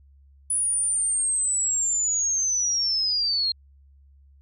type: linear sweep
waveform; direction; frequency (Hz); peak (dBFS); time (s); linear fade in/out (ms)
sine; down; 9900 to 4186; -21; 0.5-3.52; 5
effects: added 69 Hz sine -51 dBFS peak until 4.41 s